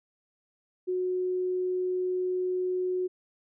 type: tone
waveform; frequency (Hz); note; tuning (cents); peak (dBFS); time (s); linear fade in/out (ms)
sine; 366.2; F#4; -18; -26; 0.87-3.08; 20
effects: none